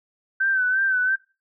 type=tone with vibrato; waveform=sine; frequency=1534 Hz; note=G6; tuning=38 cents flat; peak=-18 dBFS; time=0.4-1.16 s; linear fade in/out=10 ms; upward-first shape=sine; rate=2.9 Hz; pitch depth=54 cents each way; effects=noise-tail reverb RT60 0.3 s tail -21 dB re dry